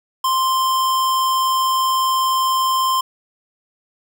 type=tone; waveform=square; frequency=1046.5 Hz; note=C6; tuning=in tune; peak=-16 dBFS; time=0.24-3.01 s; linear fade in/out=5 ms; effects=none